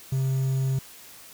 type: tone with quantisation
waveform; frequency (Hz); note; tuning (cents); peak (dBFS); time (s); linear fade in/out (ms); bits
triangle; 132.9; C3; +27; -20; 0.12-0.79; 5; 8
effects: white hiss -47 dBFS RMS until 1.33 s